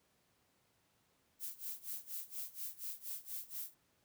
violet noise with tremolo, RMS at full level -42 dBFS, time 1.39-3.75 s, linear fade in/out 50 ms, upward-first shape sine, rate 4.2 Hz, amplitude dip 90%, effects pink hiss -75 dBFS RMS until 4.04 s + high-pass 80 Hz 12 dB/octave

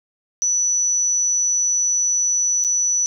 sine tone with dropouts, 5940 Hz, F#8, 6 cents sharp, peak -16 dBFS, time 0.42-3.06 s, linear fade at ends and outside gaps 0 ms, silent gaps 2.64-2.647 s, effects none

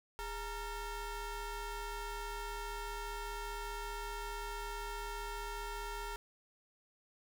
25% pulse ring-modulated tone, 447.4 Hz, A4, 29 cents sharp, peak -33 dBFS, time 0.19-6.16 s, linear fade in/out 0 ms, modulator 485 Hz, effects none

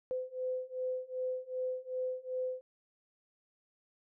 sine beating tone pair, 509 / 511.6 Hz, C5 / C5, -48 / -39 cents, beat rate 2.6 Hz, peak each -38 / -37 dBFS, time 0.11-2.61 s, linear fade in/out 0 ms, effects none

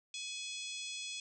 harmonic tone with a mistuned harmonic, 843 Hz, G#5, 26 cents sharp, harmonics 3 / 4 / 5 / 6 / 7 / 8 / 9 / 10, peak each -46 / -44 / -51 / -50 / -51 / -51 / -53 / -53 dBFS, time 0.14-1.2 s, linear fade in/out 2 ms, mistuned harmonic 9, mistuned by +47 cents, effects none

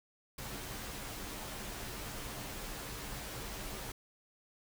pink noise with comb filter, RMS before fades -43 dBFS, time 0.38-3.92 s, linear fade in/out 5 ms, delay 12 ms, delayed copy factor -0.55, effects none

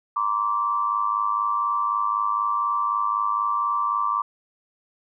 sine tone cluster, 950 / 1055 / 1159 Hz, A#5 / C6 / D6, +33 / +14 / -23 cents, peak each -30 / -27 / -22 dBFS, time 0.16-4.22 s, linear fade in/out 5 ms, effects none

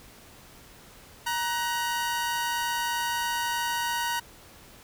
sawtooth tone pair together, 943.1 / 1497 Hz, A#5 / F#6, +20 / +20 cents, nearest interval minor sixth, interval 800 cents, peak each -24 / -29 dBFS, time 1.26-4.2 s, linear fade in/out 10 ms, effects pink hiss -51 dBFS RMS until 4.83 s

